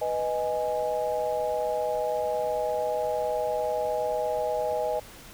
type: chord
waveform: sine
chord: G# minor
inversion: first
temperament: equal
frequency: 493.9 / 622.3 / 830.6 Hz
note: B4 / D#5 / G#5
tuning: 0 / 0 / 0 cents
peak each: -30 / -28 / -31 dBFS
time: 0.01-5 s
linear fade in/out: 10 ms
effects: pink hiss -47 dBFS RMS until 5.33 s